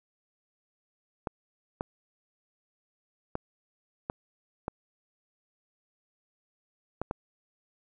clicks, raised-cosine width 1 ms, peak -17 dBFS, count 7, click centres 1.272 / 1.809 / 3.354 / 4.099 / 4.681 / 7.016 / 7.111 s, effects none

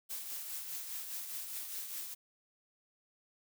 blue noise with tremolo, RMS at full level -40 dBFS, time 0.09-2.15 s, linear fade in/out 20 ms, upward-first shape triangle, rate 4.9 Hz, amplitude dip 50%, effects none

